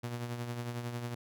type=tone with tremolo; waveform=sawtooth; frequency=120 Hz; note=B2; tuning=49 cents flat; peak=-30 dBFS; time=0.03-1.15 s; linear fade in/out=10 ms; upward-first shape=triangle; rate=11 Hz; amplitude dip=55%; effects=none